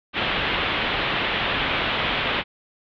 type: low-pass noise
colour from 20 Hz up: white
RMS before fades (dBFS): -24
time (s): 0.13-2.44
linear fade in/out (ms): 50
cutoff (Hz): 3500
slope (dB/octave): 48
effects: none